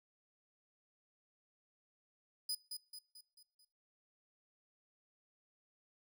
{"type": "tone with echo", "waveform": "sawtooth", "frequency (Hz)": 4980, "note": "D#8", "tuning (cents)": 1, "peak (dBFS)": -33, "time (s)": [2.49, 2.55], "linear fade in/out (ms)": 5, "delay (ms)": 220, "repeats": 5, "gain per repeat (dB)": -6, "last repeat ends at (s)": 3.65, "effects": ["noise-tail reverb RT60 0.5 s tail -24 dB re dry"]}